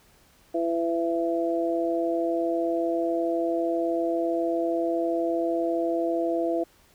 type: harmonic tone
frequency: 167.6 Hz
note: E3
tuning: 29 cents sharp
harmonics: 2 / 3 / 4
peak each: -26 / -30 / -27 dBFS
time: 0.54-6.64 s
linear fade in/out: 10 ms
effects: pink hiss -59 dBFS RMS until 6.94 s